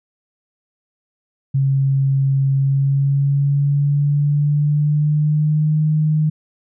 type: tone with pitch glide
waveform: sine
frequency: 136.4 to 153.99 Hz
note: C#3 to D#3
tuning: -28 to -18 cents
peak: -13 dBFS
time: 1.54-6.3 s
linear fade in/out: 10 ms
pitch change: +210 cents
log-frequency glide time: 2.55-5.81 s
effects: none